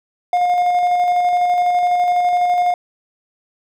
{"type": "tone with tremolo", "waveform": "triangle", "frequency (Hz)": 713, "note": "F5", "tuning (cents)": 36, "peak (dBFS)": -10, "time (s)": [0.33, 2.74], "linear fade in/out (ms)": 2, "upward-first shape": "square", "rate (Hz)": 12, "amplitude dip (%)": 25, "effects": []}